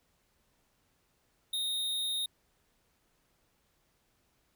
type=tone with amplitude modulation; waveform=square; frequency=3716 Hz; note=A#7; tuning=6 cents flat; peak=-30 dBFS; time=1.53-2.26 s; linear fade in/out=5 ms; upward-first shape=sine; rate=216 Hz; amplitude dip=35%; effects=pink hiss -73 dBFS RMS until 4.55 s